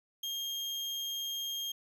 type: tone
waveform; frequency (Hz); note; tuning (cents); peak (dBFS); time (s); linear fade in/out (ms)
35% pulse; 3222; G7; +47; -33; 0.23-1.72; 5
effects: none